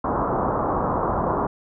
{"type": "low-pass noise", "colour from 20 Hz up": "white", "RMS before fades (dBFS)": -23, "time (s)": [0.04, 1.47], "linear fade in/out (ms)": 5, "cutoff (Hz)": 1200, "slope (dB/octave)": 48, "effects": []}